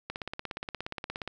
click train, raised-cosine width 0.3 ms, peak -19 dBFS, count 21, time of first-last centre 0.1-1.276 s, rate 17 Hz, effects none

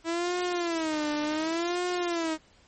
sawtooth tone with vibrato, 326.8 Hz, E4, 15 cents flat, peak -23 dBFS, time 0.04-2.38 s, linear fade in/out 50 ms, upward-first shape sine, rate 0.68 Hz, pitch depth 160 cents each way, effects pink hiss -60 dBFS RMS until 2.67 s + MP3 32 kbps

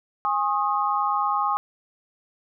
sine tone cluster, 823 / 1079 / 1248 Hz, G#5 / C#6 / D#6, -16 / -47 / +5 cents, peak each -25 dBFS, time 0.25-1.57 s, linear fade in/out 0 ms, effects none

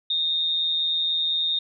sine tone with amplitude modulation, 3687 Hz, A#7, 20 cents flat, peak -19 dBFS, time 0.1-1.59 s, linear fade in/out 5 ms, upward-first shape sine, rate 164 Hz, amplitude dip 45%, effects none

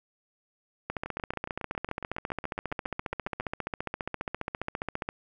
two click trains, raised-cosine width 0.5 ms, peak -21 / -16 dBFS, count 18 / 63, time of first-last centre 1.06-3.408 / 0.9-5.089 s, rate 7.24 / 14.8 Hz, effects none

